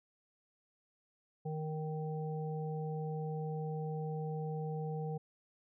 harmonic tone, 155.56 Hz, D#3, in tune, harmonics 1 / 3 / 5, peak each -37 / -42 / -46 dBFS, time 1.45-5.18 s, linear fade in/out 10 ms, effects none

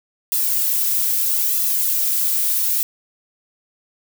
violet noise with flanger, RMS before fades -19 dBFS, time 0.32-2.83 s, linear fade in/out 0 ms, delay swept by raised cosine 1.3 to 2.9 ms, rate 0.78 Hz, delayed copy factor -0.65, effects none

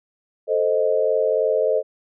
sine chord, A diminished, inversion none, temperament equal, 440 / 523.3 / 622.3 Hz, A4 / C5 / Eb5, 0 / 0 / 0 cents, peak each -21 dBFS, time 0.47-1.83 s, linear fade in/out 50 ms, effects none

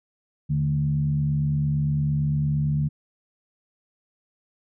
sine tone with frequency modulation, 147.8 Hz, D3, 11 cents sharp, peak -20 dBFS, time 0.49-2.89 s, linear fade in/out 20 ms, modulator 68.8 Hz, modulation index 0.56, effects none

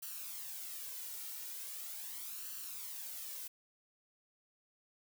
blue noise with flanger, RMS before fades -45 dBFS, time 0.02-3.48 s, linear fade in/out 10 ms, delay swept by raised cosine 0.68 to 2.18 ms, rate 0.4 Hz, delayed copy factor +0.6, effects none

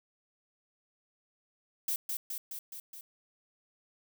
violet noise with echo, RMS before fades -32 dBFS, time 1.88-1.96 s, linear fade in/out 2 ms, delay 210 ms, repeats 5, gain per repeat -3 dB, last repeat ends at 3.01 s, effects none

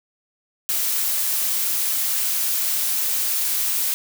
blue noise, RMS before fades -22 dBFS, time 0.69-3.94 s, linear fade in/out 0 ms, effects none

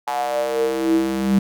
square tone with high-pass filter sweep, 66 Hz, C2, 16 cents sharp, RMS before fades -20 dBFS, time 0.07-1.39 s, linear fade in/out 5 ms, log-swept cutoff 830 to 200 Hz, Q 8.7, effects none

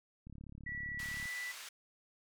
click train, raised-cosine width 5 ms, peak -38 dBFS, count 36, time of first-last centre 0.27-1.256 s, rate 35.5 Hz
sine tone with pitch glide, 1946 to 1974.3 Hz, B6 to B6, -26 to -1 cents, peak -39 dBFS, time 0.66-1.52 s, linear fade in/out 10 ms, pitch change +25 cents, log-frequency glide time 1.06-1.27 s
pink band-pass noise, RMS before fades -49 dBFS, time 0.99-1.69 s, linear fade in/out 5 ms, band 1500 to 11000 Hz, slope 12 dB/octave
effects none

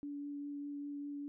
sine tone with vibrato, 287.2 Hz, D4, 39 cents flat, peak -40 dBFS, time 0.03-1.28 s, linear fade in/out 0 ms, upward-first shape triangle, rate 5 Hz, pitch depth 10 cents each way, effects none

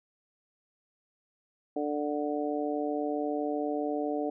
harmonic tone, 147.7 Hz, D3, 10 cents sharp, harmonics 2 / 3 / 4 / 5, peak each -32 / -34 / -35 / -36 dBFS, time 1.76-4.3 s, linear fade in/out 5 ms, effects none

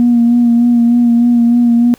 sine tone with vibrato, 237.6 Hz, A#3, 33 cents sharp, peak -5 dBFS, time 0-1.94 s, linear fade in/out 0 ms, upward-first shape sine, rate 3.3 Hz, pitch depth 25 cents each way, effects tanh soft clip ceiling -2 dBFS + pink hiss -45 dBFS RMS until 1.98 s

